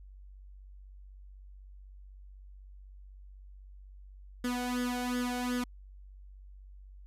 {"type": "tone with flanger", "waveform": "sawtooth", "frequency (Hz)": 246.9, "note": "B3", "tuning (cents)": 0, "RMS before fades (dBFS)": -33, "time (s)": [4.44, 5.64], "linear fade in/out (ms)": 5, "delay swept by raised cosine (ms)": [0.59, 1.36], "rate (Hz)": 2.7, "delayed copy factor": 0.85, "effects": ["added 48 Hz sine -48 dBFS peak until 7.06 s", "resampled to 32000 Hz"]}